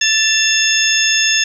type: tone cluster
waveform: sine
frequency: 1760 / 2715 / 3524 / 5270 / 6520 Hz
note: A6 / F7 / A7 / E8 / G#8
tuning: 0 / -50 / +2 / -1 / -33 cents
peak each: -18 dBFS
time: 0.01-1.44 s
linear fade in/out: 5 ms
effects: 7-bit